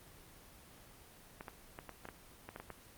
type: clicks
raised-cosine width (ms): 0.5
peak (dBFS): -29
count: 10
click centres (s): 1.409 / 1.482 / 1.789 / 1.893 / 2.054 / 2.088 / 2.49 / 2.561 / 2.6 / 2.703
effects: pink hiss -58 dBFS RMS until 2.97 s + Opus 24 kbps